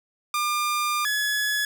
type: tone pair in turn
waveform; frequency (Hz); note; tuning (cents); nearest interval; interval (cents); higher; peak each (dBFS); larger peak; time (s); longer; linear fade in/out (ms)
sawtooth; 1200 / 1697.1; D6 / G#6; +37 / +37; tritone; 600; second; -19; neither; 0.34-1.05 / 1.05-1.65; first; 2
effects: none